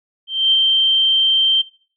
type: tone with ADSR envelope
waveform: sine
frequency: 3136 Hz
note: G7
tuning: in tune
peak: -10 dBFS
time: 0.27-1.62 s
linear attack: 250 ms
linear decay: 35 ms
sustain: -2 dB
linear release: 12 ms
effects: noise-tail reverb RT60 0.4 s tail -17 dB re dry